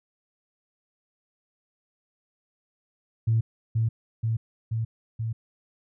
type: tone with echo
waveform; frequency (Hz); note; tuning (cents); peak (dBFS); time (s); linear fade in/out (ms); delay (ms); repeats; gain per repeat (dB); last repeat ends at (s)
sine; 112.9; A2; +45; -18; 3.27-3.41; 10; 480; 4; -2; 5.33
effects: tanh soft clip ceiling -14 dBFS